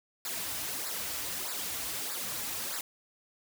white noise with flanger, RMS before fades -36 dBFS, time 0.25-2.81 s, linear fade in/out 2 ms, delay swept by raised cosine 0.32 to 5.62 ms, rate 1.6 Hz, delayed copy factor -0.8, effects none

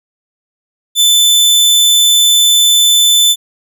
sawtooth tone, 3520 Hz, A7, in tune, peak -3 dBFS, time 0.95-3.36 s, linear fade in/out 50 ms, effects none

